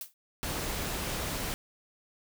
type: noise with exponential decay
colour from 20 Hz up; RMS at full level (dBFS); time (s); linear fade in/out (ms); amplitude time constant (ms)
blue; -35; 0.01-0.14; 2; 28
type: noise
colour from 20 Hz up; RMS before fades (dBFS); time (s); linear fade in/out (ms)
pink; -34; 0.43-1.54; 0
effects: none